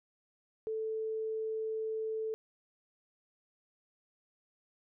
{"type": "tone", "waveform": "sine", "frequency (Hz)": 440, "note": "A4", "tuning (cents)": 0, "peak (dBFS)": -33, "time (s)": [0.67, 2.34], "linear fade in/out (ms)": 0, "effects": []}